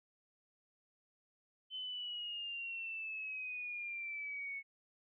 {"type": "exponential sweep", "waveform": "sine", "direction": "down", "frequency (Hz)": [3062, 2200], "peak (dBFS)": -40, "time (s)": [1.7, 4.63], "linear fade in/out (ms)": 50, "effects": []}